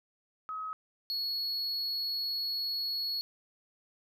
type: tone pair in turn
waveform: sine / triangle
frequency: 1273 / 4357 Hz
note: D#6 / C#8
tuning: +39 / -31 cents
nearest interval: octave + major sixth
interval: 2130 cents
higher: second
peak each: -35 / -30 dBFS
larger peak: second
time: 0.49-0.73 / 1.1-3.21 s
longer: second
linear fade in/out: 0 ms
effects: none